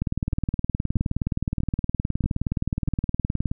two click trains, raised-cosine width 5 ms, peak -13 / -11 dBFS, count 6 / 67, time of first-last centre 0.33-3.515 / 0.02-3.458 s, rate 1.57 / 19.2 Hz, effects none

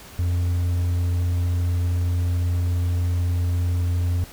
triangle tone, 87.8 Hz, F2, 10 cents sharp, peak -17 dBFS, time 0.19-4.24 s, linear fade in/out 0 ms, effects pink hiss -43 dBFS RMS until 4.32 s

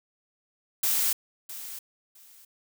blue noise with echo, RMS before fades -25 dBFS, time 0.83-1.13 s, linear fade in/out 5 ms, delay 660 ms, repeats 2, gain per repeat -14 dB, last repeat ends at 2.45 s, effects none

